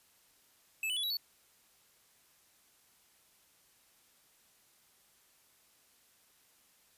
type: tone with pitch steps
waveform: square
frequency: 2614 / 2985 / 3410 / 3894 / 4447 Hz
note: E7 / F#7 / G#7 / B7 / C#8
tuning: -15 / +15 / +45 / -25 / +5 cents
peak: -33 dBFS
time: 0.83-1.17 s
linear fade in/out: 2 ms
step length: 68 ms
effects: white hiss -67 dBFS RMS until 6.97 s + resampled to 32000 Hz